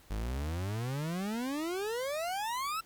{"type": "exponential sweep", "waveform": "40% pulse", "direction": "up", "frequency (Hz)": [49, 1356], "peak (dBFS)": -32, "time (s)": [0.1, 2.81], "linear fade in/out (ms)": 10, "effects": ["pink hiss -60 dBFS RMS until 2.85 s"]}